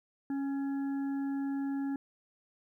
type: harmonic tone with a mistuned harmonic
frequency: 276 Hz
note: C#4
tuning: 7 cents flat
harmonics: 1 / 3 / 5 / 6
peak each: -31 / -47 / -56 / -53 dBFS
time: 0.3-1.96 s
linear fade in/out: 2 ms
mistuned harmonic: 6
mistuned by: +35 cents
effects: 12-bit